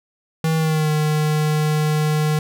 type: tone with pitch glide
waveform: square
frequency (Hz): 160.2 to 152.79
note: E3 to D#3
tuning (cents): -49 to -31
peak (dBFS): -17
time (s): 0.44-2.39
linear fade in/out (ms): 2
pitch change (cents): -82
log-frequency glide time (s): 0.57-0.9
effects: none